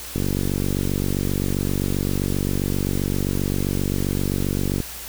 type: click train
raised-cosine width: 3 ms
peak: -10 dBFS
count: 222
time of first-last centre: 0.16-4.803 s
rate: 47.6 Hz
effects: added 60 Hz sine -42 dBFS peak until 5.08 s + white hiss -35 dBFS RMS until 5.08 s